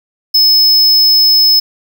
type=tone; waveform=square; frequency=5200 Hz; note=E8; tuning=24 cents flat; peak=-6 dBFS; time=0.34-1.6 s; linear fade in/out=10 ms; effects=none